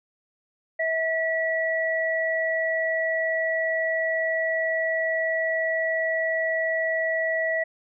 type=tone pair together; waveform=sine; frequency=648.4 / 1943 Hz; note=E5 / B6; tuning=-29 / -29 cents; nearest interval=octave + perfect fifth; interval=1900 cents; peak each=-25 dBFS; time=0.79-7.64 s; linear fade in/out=10 ms; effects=none